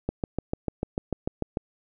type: click train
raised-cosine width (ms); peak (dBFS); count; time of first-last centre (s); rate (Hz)
2; -13; 11; 0.09-1.571; 6.75
effects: none